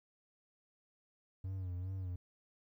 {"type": "tone with vibrato", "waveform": "triangle", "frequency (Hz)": 92.3, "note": "F#2", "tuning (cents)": -4, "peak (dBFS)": -36, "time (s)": [1.44, 2.16], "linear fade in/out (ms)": 5, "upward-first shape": "sine", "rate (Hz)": 2.5, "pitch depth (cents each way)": 66, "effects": ["13-bit"]}